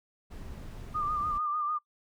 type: noise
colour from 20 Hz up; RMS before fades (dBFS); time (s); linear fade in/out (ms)
brown; -42; 0.3-1.39; 20
type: tone with vibrato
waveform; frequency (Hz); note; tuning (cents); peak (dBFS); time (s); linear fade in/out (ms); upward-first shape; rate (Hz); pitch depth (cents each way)
sine; 1204; D6; +43; -28; 0.94-1.79; 20; sine; 6.7; 49
effects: noise-tail reverb RT60 0.1 s tail -25 dB re dry